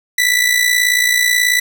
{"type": "tone with amplitude modulation", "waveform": "sawtooth", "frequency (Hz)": 1975.5, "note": "B6", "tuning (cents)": 0, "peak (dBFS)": -5, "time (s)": [0.18, 1.6], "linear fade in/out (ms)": 5, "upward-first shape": "sine", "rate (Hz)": 58.4, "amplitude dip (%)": 65, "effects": []}